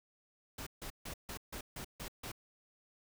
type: noise bursts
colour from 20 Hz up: pink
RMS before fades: -44 dBFS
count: 8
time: 0.58-2.318 s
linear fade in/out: 5 ms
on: 86 ms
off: 150 ms
effects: none